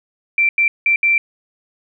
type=tone bursts at uneven times; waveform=sine; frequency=2349 Hz; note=D7; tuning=in tune; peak=-11 dBFS; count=4; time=0.38-0.49 / 0.58-0.68 / 0.86-0.96 / 1.03-1.18 s; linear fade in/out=2 ms; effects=none